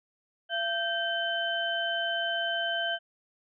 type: tone cluster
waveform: sine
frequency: 679 / 1564 / 3067 Hz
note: F5 / G6 / G7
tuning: -49 / -4 / -38 cents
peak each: -32 / -31 / -32 dBFS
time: 0.49-2.99 s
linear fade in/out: 50 ms
effects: none